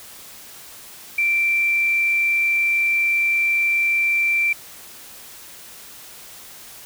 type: tone with frequency modulation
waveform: sine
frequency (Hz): 2349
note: D7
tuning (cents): 0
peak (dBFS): -16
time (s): 1.18-4.53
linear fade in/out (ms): 5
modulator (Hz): 68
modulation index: 0.25
effects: white hiss -41 dBFS RMS until 6.85 s